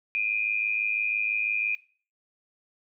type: tone pair together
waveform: sine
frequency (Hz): 2399 / 2505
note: D7 / D#7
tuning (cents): +36 / +11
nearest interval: minor second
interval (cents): 75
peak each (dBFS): -27 / -28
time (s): 0.15-1.75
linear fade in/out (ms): 0
effects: noise-tail reverb RT60 0.4 s tail -18 dB re dry